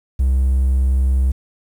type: tone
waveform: triangle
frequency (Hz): 65.5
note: C2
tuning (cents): +2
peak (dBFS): -10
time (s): 0.19-1.32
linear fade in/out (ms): 10
effects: tanh soft clip ceiling -6 dBFS + 8-bit